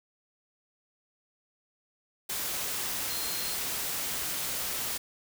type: tone in noise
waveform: sine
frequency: 4186 Hz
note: C8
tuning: in tune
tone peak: -39 dBFS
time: 3.09-3.55 s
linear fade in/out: 10 ms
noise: white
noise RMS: -33 dBFS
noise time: 2.29-4.98 s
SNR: -9 dB
effects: none